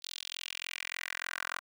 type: tone with high-pass filter sweep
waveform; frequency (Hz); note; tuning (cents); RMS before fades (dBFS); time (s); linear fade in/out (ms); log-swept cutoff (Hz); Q
10% pulse; 43.4; F1; -10; -40; 0.02-1.6; 20; 4000 to 1300; 2.9
effects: none